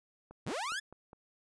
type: click train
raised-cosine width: 1 ms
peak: -37 dBFS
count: 5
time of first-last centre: 0.31-1.131 s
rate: 4.87 Hz
type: linear sweep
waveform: sawtooth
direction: up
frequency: 69.3 to 1760 Hz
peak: -31 dBFS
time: 0.46-0.8 s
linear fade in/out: 10 ms
effects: resampled to 22050 Hz